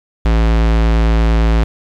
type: tone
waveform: square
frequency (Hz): 55.7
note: A1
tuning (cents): +22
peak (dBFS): -10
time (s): 0.25-1.64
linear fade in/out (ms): 5
effects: low-pass 4000 Hz 12 dB/octave + 7-bit